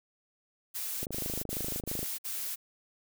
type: noise bursts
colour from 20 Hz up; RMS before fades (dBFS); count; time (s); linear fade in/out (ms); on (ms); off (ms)
blue; -36; 5; 0.74-2.56; 20; 320; 55
type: click train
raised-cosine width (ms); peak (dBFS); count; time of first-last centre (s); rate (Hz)
2; -24; 27; 1.03-2.03; 26
effects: none